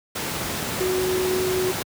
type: tone in noise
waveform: sine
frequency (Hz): 370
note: F#4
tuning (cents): 0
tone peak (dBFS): -21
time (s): 0.8-1.72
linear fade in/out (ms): 10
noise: pink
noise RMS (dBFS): -27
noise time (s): 0.15-1.83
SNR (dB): +3
effects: high-pass 100 Hz 12 dB/octave